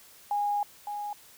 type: tone pair in turn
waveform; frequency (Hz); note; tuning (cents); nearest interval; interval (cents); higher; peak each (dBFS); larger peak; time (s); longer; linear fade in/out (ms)
sine; 821 / 826.2; G#5 / G#5; -20 / -9; unison; 11; second; -25 / -32; first; 0.31-0.63 / 0.87-1.13; first; 2
effects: white hiss -54 dBFS RMS until 1.37 s